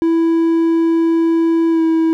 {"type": "tone with pitch glide", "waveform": "triangle", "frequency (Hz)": [330.2, 324.7], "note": ["E4", "E4"], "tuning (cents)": [3, -26], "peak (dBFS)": -9, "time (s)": [0.02, 2.13], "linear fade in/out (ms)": 0, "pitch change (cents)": -29, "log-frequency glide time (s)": [1.7, 1.82], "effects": []}